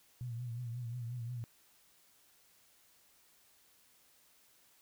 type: tone with vibrato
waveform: sine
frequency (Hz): 120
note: B2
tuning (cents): -49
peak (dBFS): -38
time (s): 0.21-1.44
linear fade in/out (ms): 0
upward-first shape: triangle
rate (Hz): 5.6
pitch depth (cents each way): 87
effects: white hiss -67 dBFS RMS until 4.81 s